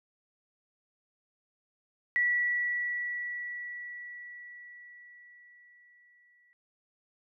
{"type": "tone with exponential decay", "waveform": "sine", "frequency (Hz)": 1946, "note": "B6", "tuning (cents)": -26, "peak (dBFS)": -23, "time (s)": [2.16, 6.53], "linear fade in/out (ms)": 0, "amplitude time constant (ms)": 950, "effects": []}